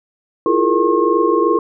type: tone cluster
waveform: sine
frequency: 329.6 / 352.4 / 419.8 / 466.4 / 1077 Hz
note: E4 / F4 / G#4 / A#4 / C6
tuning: 0 / +16 / +19 / +1 / +50 cents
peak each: -18 dBFS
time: 0.46-1.59 s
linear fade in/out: 2 ms
effects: none